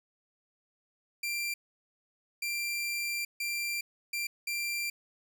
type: tone bursts at uneven times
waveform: sawtooth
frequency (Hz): 2368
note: D7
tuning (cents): +14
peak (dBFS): -28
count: 5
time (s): 1.23-1.54 / 2.42-3.25 / 3.4-3.81 / 4.13-4.27 / 4.47-4.9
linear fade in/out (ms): 5
effects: none